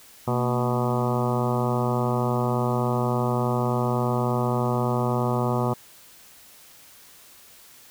harmonic tone with a mistuned harmonic, 123.47 Hz, B2, in tune, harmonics 1 / 2 / 3 / 4 / 5 / 6 / 7 / 8 / 9 / 10, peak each -25 / -28 / -30 / -31 / -32 / -33 / -33 / -34 / -35 / -35 dBFS, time 0.27-5.74 s, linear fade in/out 10 ms, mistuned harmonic 2, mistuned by -81 cents, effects white hiss -50 dBFS RMS until 7.9 s

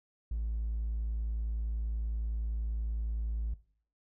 triangle tone, 55.3 Hz, A1, 9 cents sharp, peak -28 dBFS, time 0.31-3.54 s, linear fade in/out 5 ms, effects noise-tail reverb RT60 0.5 s tail -20 dB re dry + tanh soft clip ceiling -27 dBFS

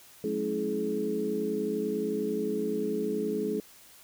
sine tone cluster, 183.8 / 215.2 / 274.7 / 323.9 / 424.5 Hz, F#3 / A3 / C#4 / E4 / G#4, -11 / -38 / -16 / -30 / +38 cents, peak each -39 / -34 / -37 / -36 / -30 dBFS, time 0.24-3.6 s, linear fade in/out 2 ms, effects white hiss -54 dBFS RMS until 4.03 s

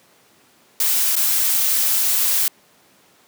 blue noise with dropouts, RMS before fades -18 dBFS, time 0.8-2.48 s, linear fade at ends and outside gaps 2 ms, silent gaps 1.155-1.164 s, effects pink hiss -54 dBFS RMS until 3.27 s + high-pass 200 Hz 12 dB/octave

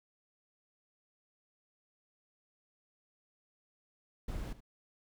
brown noise with echo, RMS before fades -39 dBFS, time 4.28-4.53 s, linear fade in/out 5 ms, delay 75 ms, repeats 1, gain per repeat -15 dB, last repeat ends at 4.605 s, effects none

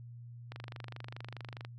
click train, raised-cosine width 0.3 ms, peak -28 dBFS, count 29, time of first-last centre 0.52-1.649 s, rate 24.8 Hz, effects added 119 Hz sine -46 dBFS peak until 1.78 s

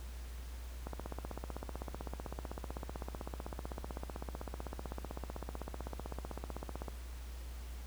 click train, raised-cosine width 1 ms, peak -27 dBFS, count 96, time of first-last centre 0.87-6.883 s, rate 15.8 Hz, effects added 60 Hz sine -43 dBFS peak until 7.86 s + pink hiss -56 dBFS RMS until 7.86 s

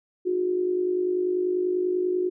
sine tone with amplitude modulation, 362.9 Hz, F#4, 34 cents flat, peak -19 dBFS, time 0.25-2.3 s, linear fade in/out 20 ms, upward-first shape sine, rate 50.2 Hz, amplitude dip 60%, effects none

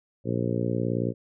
harmonic tone, 59 Hz, A#1, 22 cents sharp, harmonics 2 / 3 / 4 / 5 / 6 / 7 / 8 / 9, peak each -29 / -31 / -32 / -33 / -34 / -34 / -35 / -36 dBFS, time 0.24-1.14 s, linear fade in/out 50 ms, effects none

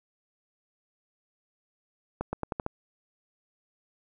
accelerating click train, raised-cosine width 1 ms, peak -16 dBFS, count 6, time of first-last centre 2.21-2.664 s, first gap 120 ms, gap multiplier 0.86, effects none

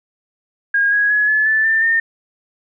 sine tone with pitch steps, 1628 / 1658.4 / 1689.3 / 1720.8 / 1752.9 / 1785.6 / 1818.9 Hz, G#6 / G#6 / G#6 / A6 / A6 / A6 / A#6, -35 / -3 / +29 / -39 / -7 / +25 / -43 cents, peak -12 dBFS, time 0.74-2 s, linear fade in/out 5 ms, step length 180 ms, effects none

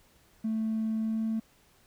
triangle tone with pitch glide, 220.7 to 222.2 Hz, A3 to A3, +5 to +17 cents, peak -24 dBFS, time 0.44-1.4 s, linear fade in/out 10 ms, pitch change +12 cents, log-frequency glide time 1-1.26 s, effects tanh soft clip ceiling -24 dBFS + pink hiss -63 dBFS RMS until 1.86 s

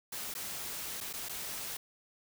white noise with dropouts, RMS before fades -40 dBFS, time 0.12-1.77 s, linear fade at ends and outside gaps 5 ms, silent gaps 0.34-0.35 / 1.005-1.009 / 1.129-1.136 / 1.287-1.293 s, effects none

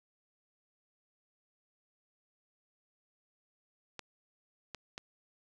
clicks, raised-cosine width 0.2 ms, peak -24 dBFS, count 3, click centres 3.993 / 4.747 / 4.979 s, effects none

